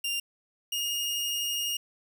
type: tone pair in turn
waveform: sawtooth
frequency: 2794 / 2848 Hz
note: F7 / F7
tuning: 0 / +33 cents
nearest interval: unison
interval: 33 cents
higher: second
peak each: -25 dBFS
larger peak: neither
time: 0.04-0.2 / 0.72-1.77 s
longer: second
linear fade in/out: 5 ms
effects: none